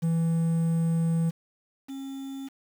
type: tone pair in turn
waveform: triangle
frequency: 165.1 / 270.8 Hz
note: E3 / C#4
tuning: +3 / -40 cents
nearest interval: major sixth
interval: 857 cents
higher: second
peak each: -20 / -32 dBFS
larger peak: first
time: 0.02-1.31 / 1.88-2.49 s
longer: first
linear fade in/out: 20 ms
effects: 8-bit